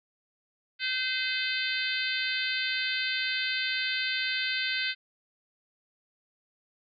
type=harmonic tone; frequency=514 Hz; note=C5; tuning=31 cents flat; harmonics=3 / 4 / 5 / 6 / 7 / 8 / 9; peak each=-33 / -34 / -35 / -36 / -36 / -37 / -38 dBFS; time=0.79-4.95 s; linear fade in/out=50 ms; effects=none